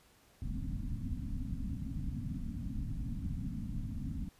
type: low-pass noise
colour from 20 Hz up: pink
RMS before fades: -38 dBFS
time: 0.42-4.29 s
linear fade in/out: 2 ms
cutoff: 280 Hz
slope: 96 dB/octave
effects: pink hiss -65 dBFS RMS until 4.39 s + resampled to 32000 Hz